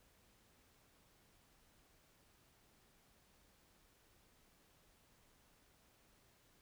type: silence
effects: pink hiss -71 dBFS RMS until 6.61 s